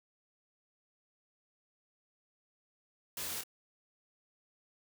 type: noise with echo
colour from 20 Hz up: white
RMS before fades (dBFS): -40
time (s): 3.17-3.41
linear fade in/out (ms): 2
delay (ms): 26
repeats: 1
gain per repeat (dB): -6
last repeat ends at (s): 3.436
effects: none